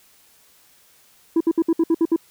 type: tone bursts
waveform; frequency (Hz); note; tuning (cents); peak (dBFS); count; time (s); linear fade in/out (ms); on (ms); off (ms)
sine; 329.6; E4; 0; -11; 8; 1.36-2.162; 5; 46; 62
effects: tanh soft clip ceiling -13 dBFS + white hiss -55 dBFS RMS until 2.3 s